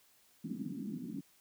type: band-pass noise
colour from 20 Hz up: pink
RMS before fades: -41 dBFS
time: 0.44-1.21 s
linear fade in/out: 10 ms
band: 170 to 290 Hz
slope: 48 dB/octave
effects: white hiss -67 dBFS RMS until 1.4 s